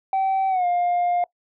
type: tone with pitch glide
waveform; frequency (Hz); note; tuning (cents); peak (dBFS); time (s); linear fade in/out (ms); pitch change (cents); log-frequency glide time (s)
sine; 770 to 706.1; G5 to F5; -31 to +19; -16; 0.13-1.24; 2; -150; 0.49-0.66
effects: noise-tail reverb RT60 0.1 s tail -23 dB re dry + tanh soft clip ceiling -17 dBFS